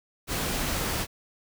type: noise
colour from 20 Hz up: pink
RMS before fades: -29 dBFS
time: 0.27-1.07 s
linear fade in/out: 50 ms
effects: none